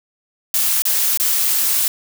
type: noise with dropouts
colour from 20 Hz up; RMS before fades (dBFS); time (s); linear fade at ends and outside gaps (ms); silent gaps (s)
blue; -17; 0.54-1.88; 1; 0.821-0.853 / 1.174-1.199
effects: none